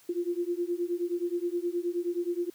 sine beating tone pair, 344.2 / 353.7 Hz, F4 / F4, -25 / +22 cents, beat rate 9.5 Hz, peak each -31 dBFS, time 0.09-2.5 s, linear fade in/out 5 ms, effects white hiss -59 dBFS RMS until 2.54 s + high-pass 60 Hz 12 dB/octave

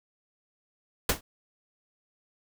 pink noise with exponential decay, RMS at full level -18 dBFS, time 1.09-1.21 s, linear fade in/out 5 ms, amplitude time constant 26 ms, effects none

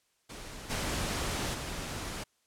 pink noise with level steps, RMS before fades -44 / -33 / -38 dBFS, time 0.29-2.24 s, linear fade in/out 10 ms, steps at 0.69 / 1.53 s, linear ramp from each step 20 ms, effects white hiss -73 dBFS RMS until 2.46 s + low-pass 10000 Hz 12 dB/octave

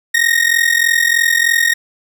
40% pulse ring-modulated tone, 1864 Hz, A#6, 1 cent flat, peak -7 dBFS, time 0.14-1.74 s, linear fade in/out 5 ms, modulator 21.6 Hz, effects none

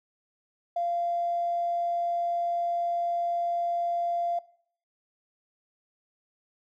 triangle tone with tanh clipping, 691 Hz, F5, 19 cents flat, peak -25 dBFS, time 0.76-4.39 s, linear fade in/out 5 ms, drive 2 dB, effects noise-tail reverb RT60 0.6 s tail -20 dB re dry

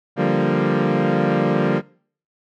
20% pulse chord, G minor seventh, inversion second, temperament equal, 146.83 / 174.61 / 196 / 233.1 Hz, D3 / F3 / G3 / Bb3, 0 / 0 / 0 / 0 cents, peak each -17 dBFS, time 0.16-1.82 s, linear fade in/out 50 ms, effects noise-tail reverb RT60 0.5 s tail -23 dB re dry + low-pass 2000 Hz 12 dB/octave

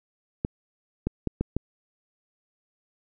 clicks, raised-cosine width 3 ms, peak -12 dBFS, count 5, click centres 0.449 / 1.07 / 1.273 / 1.41 / 1.566 s, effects none

